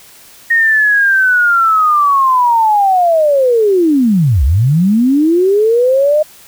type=linear two-way sweep; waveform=sine; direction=down then up; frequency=1864.7 to 59.9 to 619 Hz; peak=-7 dBFS; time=0.5-6.23 s; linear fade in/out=10 ms; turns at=4.44 s; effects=white hiss -40 dBFS RMS until 6.47 s